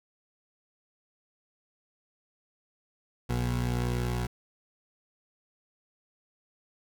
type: tone pair together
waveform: 20% pulse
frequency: 60.6 / 120.82 Hz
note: B1 / B2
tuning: -32 / -38 cents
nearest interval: octave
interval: 1194 cents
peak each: -25 / -28 dBFS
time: 3.29-4.27 s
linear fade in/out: 10 ms
effects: none